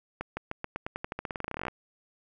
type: accelerating click train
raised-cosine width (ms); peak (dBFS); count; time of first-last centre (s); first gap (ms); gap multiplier
0.5; -18; 25; 0.21-1.682; 160; 0.9
effects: none